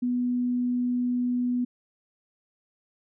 sine tone, 246.3 Hz, B3, 5 cents flat, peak -23 dBFS, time 0.02-1.65 s, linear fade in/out 10 ms, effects none

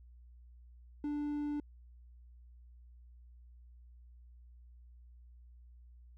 triangle tone, 293.7 Hz, D4, in tune, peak -32 dBFS, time 1.04-1.6 s, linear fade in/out 2 ms, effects added 60 Hz sine -54 dBFS peak until 6.17 s

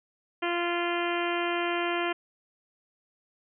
harmonic tone, 346.3 Hz, F4, 15 cents flat, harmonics 1 / 2 / 3 / 4 / 5 / 6 / 7 / 8 / 9, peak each -30 / -33 / -35 / -36 / -37 / -38 / -38 / -39 / -40 dBFS, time 0.42-2.13 s, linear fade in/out 10 ms, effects none

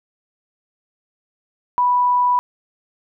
sine tone, 985 Hz, B5, 5 cents flat, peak -13 dBFS, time 1.78-2.39 s, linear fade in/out 0 ms, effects none

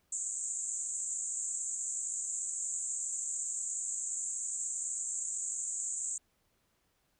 white band-pass noise, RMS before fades -37 dBFS, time 0.12-6.18 s, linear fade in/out 5 ms, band 6900 to 8000 Hz, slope 96 dB/octave, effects pink hiss -75 dBFS RMS until 7.19 s

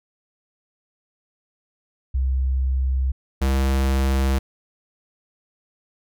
sine / square tone pair in turn, 65.41 / 66.9 Hz, C2 / C2, 0 / +39 cents, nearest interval unison, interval 39 cents, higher second, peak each -18 dBFS, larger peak neither, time 2.14-3.12 / 3.41-4.39 s, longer neither, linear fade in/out 10 ms, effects none

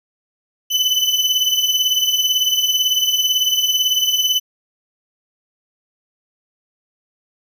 35% pulse beating tone pair, 3000 / 3018 Hz, F#7 / F#7, +23 / +34 cents, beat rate 18 Hz, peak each -16 / -16 dBFS, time 0.7-4.4 s, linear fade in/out 20 ms, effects none

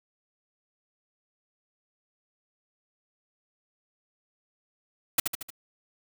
white noise with echo, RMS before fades -21 dBFS, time 5.18-5.2 s, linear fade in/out 5 ms, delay 76 ms, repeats 4, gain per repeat -5 dB, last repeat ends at 5.504 s, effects none

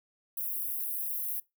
white high-pass noise, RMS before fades -34 dBFS, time 0.37-1.4 s, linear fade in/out 5 ms, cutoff 11000 Hz, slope 48 dB/octave, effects noise-tail reverb RT60 0.2 s tail -22 dB re dry

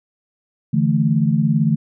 sine chord, D suspended second, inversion none, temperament equal, 146.83 / 164.81 / 220 Hz, D3 / E3 / A3, 0 / 0 / 0 cents, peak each -18 dBFS, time 0.73-1.76 s, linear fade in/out 10 ms, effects none

